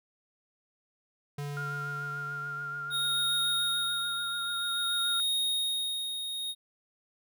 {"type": "tone with exponential decay", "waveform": "square", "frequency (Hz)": 144.1, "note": "D3", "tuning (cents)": -33, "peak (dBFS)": -34, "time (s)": [1.38, 5.52], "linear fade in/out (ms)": 5, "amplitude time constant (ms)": 900}
{"type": "tone with vibrato", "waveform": "sine", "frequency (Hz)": 1400, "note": "F6", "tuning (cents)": 4, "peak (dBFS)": -34, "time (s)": [1.57, 5.2], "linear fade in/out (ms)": 0, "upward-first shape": "triangle", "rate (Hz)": 6.9, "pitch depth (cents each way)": 32}
{"type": "tone with tremolo", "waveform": "square", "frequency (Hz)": 3729, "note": "A#7", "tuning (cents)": 0, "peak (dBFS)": -27, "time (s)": [2.9, 6.55], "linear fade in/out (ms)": 50, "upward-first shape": "sine", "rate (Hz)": 0.52, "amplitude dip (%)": 55}
{"effects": []}